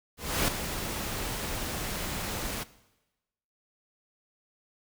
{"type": "noise with ADSR envelope", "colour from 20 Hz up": "pink", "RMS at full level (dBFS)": -25, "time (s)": [0.17, 2.64], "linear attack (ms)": 310, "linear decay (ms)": 7, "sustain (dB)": -9, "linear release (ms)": 15, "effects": ["noise-tail reverb RT60 1.0 s tail -18 dB re dry"]}